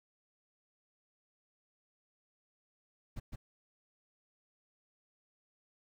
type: noise with echo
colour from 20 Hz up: brown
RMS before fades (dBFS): -41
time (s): 3.16-3.2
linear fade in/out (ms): 10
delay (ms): 160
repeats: 1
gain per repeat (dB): -2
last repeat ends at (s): 3.36
effects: none